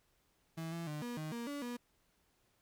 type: tone with pitch steps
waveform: 35% pulse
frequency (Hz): 163.2 / 167.8 / 150.2 / 241.1 / 155.3 / 235.3 / 286.7 / 242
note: E3 / E3 / D3 / B3 / D#3 / A#3 / D4 / B3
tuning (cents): -17 / +31 / +39 / -41 / -3 / +16 / -42 / -35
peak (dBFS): -38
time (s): 0.57-1.77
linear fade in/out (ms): 10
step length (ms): 150
effects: pink hiss -75 dBFS RMS until 2.61 s